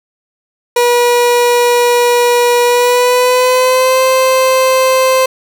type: tone with pitch glide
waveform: 30% pulse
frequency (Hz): 483.1 to 520.8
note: B4 to C5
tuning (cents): -38 to -8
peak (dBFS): -5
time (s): 0.76-5.26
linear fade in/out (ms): 5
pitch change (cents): +130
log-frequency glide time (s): 2.64-4.02
effects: none